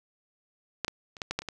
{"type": "clicks", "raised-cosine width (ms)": 0.2, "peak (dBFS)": [-11, -14, -28, -14, -13, -11, -28, -18], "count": 8, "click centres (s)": [0.847, 0.881, 1.168, 1.218, 1.31, 1.39, 1.42, 1.487], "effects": []}